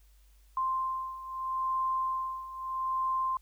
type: beating tone pair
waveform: sine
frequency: 1046.5 / 1047.28 Hz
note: C6 / C6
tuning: 0 / +1 cents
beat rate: 0.78 Hz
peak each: -35 / -31 dBFS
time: 0.57-3.37 s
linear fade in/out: 2 ms
effects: added 50 Hz sine -57 dBFS peak until 3.41 s + white hiss -69 dBFS RMS until 3.41 s